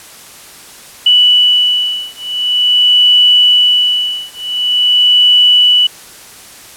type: beating tone pair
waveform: sine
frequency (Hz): 2960 / 2960.46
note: F#7 / F#7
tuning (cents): 0 / 0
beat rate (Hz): 0.46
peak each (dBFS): -10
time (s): 1.06-5.87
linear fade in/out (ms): 5
effects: white hiss -35 dBFS RMS until 6.76 s + low-pass 12000 Hz 12 dB/octave